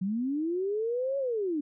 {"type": "linear two-way sweep", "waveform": "sine", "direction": "up then down", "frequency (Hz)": [180, 560, 280.7], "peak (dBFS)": -27, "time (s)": [0.01, 1.61], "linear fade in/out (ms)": 10, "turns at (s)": 1.18, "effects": []}